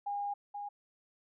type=tone pair in turn; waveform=sine; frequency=812 / 817.2 Hz; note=G#5 / G#5; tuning=-39 / -28 cents; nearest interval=unison; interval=11 cents; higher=second; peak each=-33 / -38 dBFS; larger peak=first; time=0.06-0.34 / 0.54-0.69 s; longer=first; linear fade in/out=10 ms; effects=none